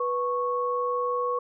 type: tone pair together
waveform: sine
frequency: 491.2 / 1103.6 Hz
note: B4 / C#6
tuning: -9 / -8 cents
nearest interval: octave + major second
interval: 1401 cents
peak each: -27 dBFS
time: 0-1.39 s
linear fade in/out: 5 ms
effects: none